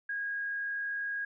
sine tone with frequency modulation, 1638 Hz, G#6, 24 cents flat, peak -32 dBFS, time 0.09-1.25 s, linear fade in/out 5 ms, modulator 72.8 Hz, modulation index 0.3, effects none

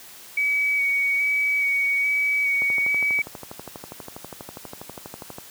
sine tone with vibrato, 2261 Hz, C#7, 34 cents sharp, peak -19 dBFS, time 0.37-3.22 s, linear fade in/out 5 ms, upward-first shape square, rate 1.2 Hz, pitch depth 13 cents each way
click train, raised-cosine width 1 ms, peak -21 dBFS, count 35, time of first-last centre 2.62-5.384 s, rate 12.3 Hz
effects white hiss -44 dBFS RMS until 5.5 s + high-pass 80 Hz 12 dB/octave

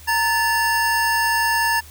square tone pair together, 922.3 / 1741 Hz, A#5 / A6, -19 / -19 cents, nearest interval major seventh, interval 1100 cents, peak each -21 / -20 dBFS, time 0.07-1.81 s, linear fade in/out 20 ms, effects added 77 Hz sine -42 dBFS peak until 1.9 s + white hiss -45 dBFS RMS until 1.9 s

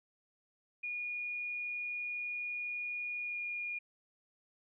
sine tone with pitch glide, 2442 to 2428 Hz, D#7 to D#7, -33 to -43 cents, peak -36 dBFS, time 0.83-3.79 s, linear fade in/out 10 ms, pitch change -10 cents, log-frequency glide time 3.24-3.37 s, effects none

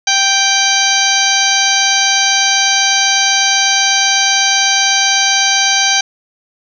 harmonic tone with a mistuned harmonic, 784 Hz, G5, in tune, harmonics 1 / 2 / 3 / 4 / 5 / 6 / 7 / 8, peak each -18 / -18 / -18 / -18 / -18 / -18 / -18 / -18 dBFS, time 0.07-6.01 s, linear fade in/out 5 ms, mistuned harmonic 7, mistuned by +85 cents, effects none

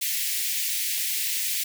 white high-pass noise, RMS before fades -27 dBFS, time 0.01-1.64 s, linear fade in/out 10 ms, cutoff 1900 Hz, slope 48 dB/octave, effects none

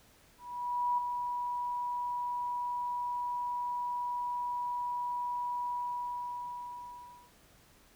sine tone with ADSR envelope, 975 Hz, B5, 23 cents flat, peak -26 dBFS, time 0.38-7.33 s, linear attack 600 ms, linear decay 5 ms, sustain -6 dB, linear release 1600 ms, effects pink hiss -62 dBFS RMS until 7.95 s

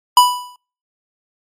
square tone with exponential decay, 987.8 Hz, B5, in tune, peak -4 dBFS, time 0.17-0.56 s, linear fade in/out 2 ms, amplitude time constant 84 ms, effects noise-tail reverb RT60 0.4 s tail -25 dB re dry + MP3 64 kbps

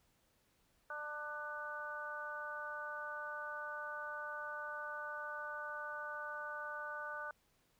harmonic tone, 297.8 Hz, D4, 24 cents sharp, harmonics 2 / 3 / 4 / 5, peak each -49 / -50 / -47 / -44 dBFS, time 0.9-7.31 s, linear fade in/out 2 ms, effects pink hiss -75 dBFS RMS until 7.79 s

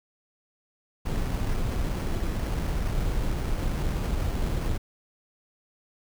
brown noise with sample-and-hold, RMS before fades -27 dBFS, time 1.05-4.78 s, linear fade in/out 10 ms, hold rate 3675 Hz, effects none

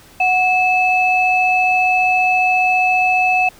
sine tone pair together, 738.7 / 2612 Hz, F#5 / E7, -3 / -17 cents, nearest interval octave + minor seventh, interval 2186 cents, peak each -14 dBFS, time 0.2-3.49 s, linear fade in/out 5 ms, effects tanh soft clip ceiling -4 dBFS + pink hiss -45 dBFS RMS until 3.59 s

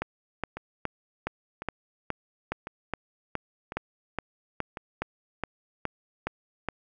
two click trains, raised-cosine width 0.5 ms, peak -21 / -14 dBFS, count 5 / 17, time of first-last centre 0.57-4.772 / 0.02-6.687 s, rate 0.952 / 2.4 Hz, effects none

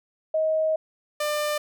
sine / sawtooth tone pair in turn, 631 / 597.1 Hz, D#5 / D5, +24 / +29 cents, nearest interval minor second, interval 95 cents, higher first, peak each -20 dBFS, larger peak neither, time 0.34-0.76 / 1.2-1.58 s, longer first, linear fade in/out 5 ms, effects none

